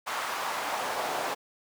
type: noise with high-pass filter sweep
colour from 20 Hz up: brown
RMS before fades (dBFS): -32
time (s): 0.06-1.35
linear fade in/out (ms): 20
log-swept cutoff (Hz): 1100 to 650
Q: 1.6
effects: none

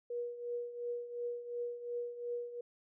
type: tone with tremolo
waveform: sine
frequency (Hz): 480.3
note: B4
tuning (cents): -48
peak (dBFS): -34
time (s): 0.1-2.61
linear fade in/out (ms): 5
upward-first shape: triangle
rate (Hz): 2.8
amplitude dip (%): 75
effects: none

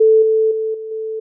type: tone with level steps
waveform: sine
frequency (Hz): 440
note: A4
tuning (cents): 0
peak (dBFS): -7 / -11 / -17 / -25 / -21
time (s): 0-1.2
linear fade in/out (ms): 10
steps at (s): 0.22 / 0.51 / 0.74 / 0.91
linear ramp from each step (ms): 5
effects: none

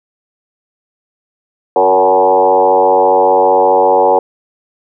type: tone with frequency modulation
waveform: sine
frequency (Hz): 656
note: E5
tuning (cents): -9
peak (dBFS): -6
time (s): 1.76-4.19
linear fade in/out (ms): 2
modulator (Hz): 95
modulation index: 2.7
effects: none

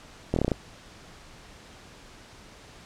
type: slowing click train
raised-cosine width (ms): 2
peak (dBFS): -10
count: 7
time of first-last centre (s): 0.34-0.517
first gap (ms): 23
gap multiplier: 1.1
effects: pink hiss -49 dBFS RMS until 2.85 s + low-pass 7000 Hz 12 dB/octave

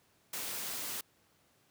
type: noise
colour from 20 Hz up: white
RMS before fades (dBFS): -39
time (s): 0.33-1.01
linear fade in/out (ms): 5
effects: pink hiss -69 dBFS RMS until 1.7 s + high-pass 100 Hz 12 dB/octave

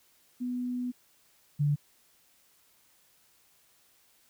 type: tone pair in turn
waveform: sine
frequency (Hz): 247.7 / 145.84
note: B3 / D3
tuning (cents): +5 / -12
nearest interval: major sixth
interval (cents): 917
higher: first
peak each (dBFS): -30 / -23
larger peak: second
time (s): 0.4-0.92 / 1.59-1.76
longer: first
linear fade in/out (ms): 20
effects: white hiss -65 dBFS RMS until 4.29 s

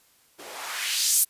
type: noise with band-pass filter sweep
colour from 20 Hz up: blue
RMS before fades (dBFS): -26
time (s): 0.38-1.25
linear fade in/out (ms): 20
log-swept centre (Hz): 310 to 11000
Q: 1.5
effects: white hiss -61 dBFS RMS until 1.29 s + resampled to 32000 Hz

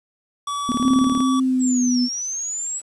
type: tone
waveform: square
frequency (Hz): 1145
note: D6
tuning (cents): -44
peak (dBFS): -24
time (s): 0.47-1.4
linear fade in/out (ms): 5
type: tone bursts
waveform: sine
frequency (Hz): 246.9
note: B3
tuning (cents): 0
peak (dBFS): -18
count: 10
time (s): 0.69-1.205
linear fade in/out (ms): 0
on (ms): 29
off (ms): 25
type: tone with pitch glide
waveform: sine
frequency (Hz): 261.6 to 247.8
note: C4 to B3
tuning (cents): 0 to +6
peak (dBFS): -16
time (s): 0.8-2.09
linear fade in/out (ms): 50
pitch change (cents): -94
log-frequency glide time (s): 1.4-1.83
type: linear two-way sweep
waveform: sine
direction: down then up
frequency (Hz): 7880 to 5274 to 7880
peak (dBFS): -24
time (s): 1.59-2.82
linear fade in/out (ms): 50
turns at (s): 2.01
effects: resampled to 24000 Hz + 8-bit

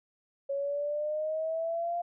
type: exponential sweep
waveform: sine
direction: up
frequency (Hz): 552 to 698.5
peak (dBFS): -29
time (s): 0.49-2.02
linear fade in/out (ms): 10
effects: none

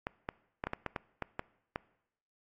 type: clicks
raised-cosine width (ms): 0.5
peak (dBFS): -19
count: 10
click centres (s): 0.069 / 0.289 / 0.639 / 0.67 / 0.734 / 0.863 / 0.962 / 1.223 / 1.394 / 1.759
effects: noise-tail reverb RT60 0.8 s tail -22 dB re dry + AAC 32 kbps

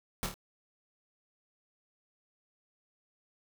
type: noise with echo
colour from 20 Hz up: pink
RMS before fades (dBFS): -33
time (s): 0.23-0.26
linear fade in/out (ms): 0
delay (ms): 27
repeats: 3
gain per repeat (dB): -5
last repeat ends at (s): 0.341
effects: none

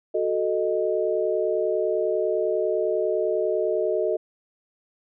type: chord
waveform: sine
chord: D# diminished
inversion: first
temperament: equal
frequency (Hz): 370 / 440 / 622.3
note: F#4 / A4 / D#5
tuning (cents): 0 / 0 / 0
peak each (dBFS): -26 / -25 / -25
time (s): 0.14-4.17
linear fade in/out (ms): 10
effects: none

